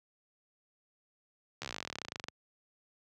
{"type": "slowing click train", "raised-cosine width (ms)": 0.2, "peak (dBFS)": -20, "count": 27, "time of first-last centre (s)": [1.62, 2.284], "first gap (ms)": 13, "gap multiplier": 1.05, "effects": ["high-pass 80 Hz 12 dB/octave"]}